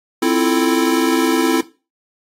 square chord, F major seventh, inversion second, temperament equal, 261.6 / 329.6 / 349.2 / 440 Hz, C4 / E4 / F4 / A4, 0 / 0 / 0 / 0 cents, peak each -19 / -17 / -23 / -22 dBFS, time 0.22-1.61 s, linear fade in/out 5 ms, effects noise-tail reverb RT60 0.3 s tail -17 dB re dry + AAC 48 kbps

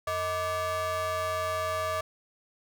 square ring-modulated tone, 270.8 Hz, C#4, 40 cents flat, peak -26 dBFS, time 0.07-2.01 s, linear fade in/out 5 ms, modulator 902 Hz, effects none

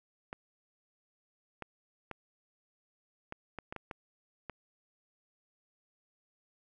clicks, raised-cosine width 0.5 ms, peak -25 dBFS, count 9, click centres 0.329 / 1.623 / 2.113 / 3.324 / 3.587 / 3.725 / 3.763 / 3.912 / 4.497 s, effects none

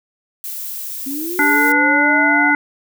violet noise, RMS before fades -27 dBFS, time 0.44-1.72 s, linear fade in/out 0 ms
sine linear sweep, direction up, 261.6 to 740 Hz, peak -23 dBFS, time 1.06-2.51 s, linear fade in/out 10 ms
harmonic tone, 291.8 Hz, D4, 11 cents flat, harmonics 1 / 3 / 5 / 7, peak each -18 / -19 / -15 / -16 dBFS, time 1.39-2.55 s, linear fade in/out 2 ms
effects none

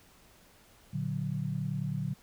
sine chord, Bb augmented, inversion none, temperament equal, 116.54 / 146.83 / 185 Hz, Bb2 / D3 / F#3, 0 / 0 / 0 cents, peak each -37 / -33 / -36 dBFS, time 0.93-2.14 s, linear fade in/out 10 ms, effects pink hiss -60 dBFS RMS until 2.22 s

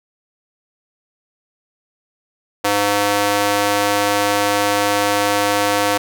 square tone with high-pass filter, 102.1 Hz, G#2, 29 cents flat, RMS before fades -17 dBFS, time 2.64-5.98 s, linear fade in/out 10 ms, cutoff 520 Hz, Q 0.96, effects none

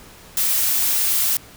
blue noise, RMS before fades -19 dBFS, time 0.37-1.37 s, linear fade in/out 2 ms, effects pink hiss -44 dBFS RMS until 1.56 s

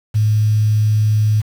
sine tone with quantisation, 107.2 Hz, A2, 45 cents flat, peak -11 dBFS, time 0.14-1.42 s, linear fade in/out 20 ms, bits 6, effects none

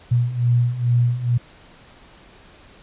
sine beating tone pair, 119.3 / 121.6 Hz, A#2 / B2, +41 / -26 cents, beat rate 2.3 Hz, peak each -21 / -17 dBFS, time 0.11-1.38 s, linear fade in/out 10 ms, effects pink hiss -48 dBFS RMS until 2.82 s + resampled to 8000 Hz

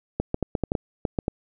clicks, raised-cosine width 2 ms, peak -10 dBFS, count 10, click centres 0.2 / 0.344 / 0.427 / 0.552 / 0.637 / 0.719 / 0.752 / 1.052 / 1.188 / 1.281 s, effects none

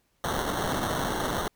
blue noise with sample-and-hold, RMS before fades -29 dBFS, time 0.24-1.48 s, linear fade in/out 0 ms, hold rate 2450 Hz, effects pink hiss -71 dBFS RMS until 1.55 s

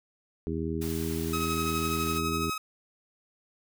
harmonic tone, 81 Hz, E2, 30 cents flat, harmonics 1 / 2 / 3 / 4 / 5, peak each -35 / -35 / -35 / -35 / -35 dBFS, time 0.47-2.5 s, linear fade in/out 0 ms
white high-pass noise, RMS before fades -41 dBFS, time 0.81-2.19 s, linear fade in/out 10 ms, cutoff 150 Hz, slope 12 dB/octave
sawtooth tone with tremolo, 1273 Hz, D#6, 39 cents sharp, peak -25 dBFS, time 1.33-2.58 s, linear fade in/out 5 ms, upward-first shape sine, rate 12 Hz, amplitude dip 40%
effects none

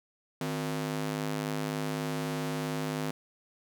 sawtooth ring-modulated tone, 207.3 Hz, G#3, 3 cents flat, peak -24 dBFS, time 0.41-3.11 s, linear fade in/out 2 ms, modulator 51.7 Hz, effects none

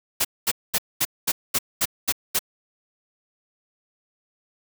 white noise bursts, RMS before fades -21 dBFS, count 9, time 0.2-2.392 s, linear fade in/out 10 ms, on 48 ms, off 220 ms, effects none

